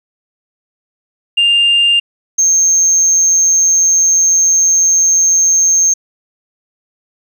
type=tone pair in turn; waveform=sine; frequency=2801 / 6387 Hz; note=F7 / G8; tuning=+4 / +31 cents; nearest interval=octave + major second; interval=1427 cents; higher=second; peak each=-6 dBFS; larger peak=neither; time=1.37-2 / 2.38-5.94 s; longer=second; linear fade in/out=10 ms; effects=tanh soft clip ceiling -4 dBFS + 8-bit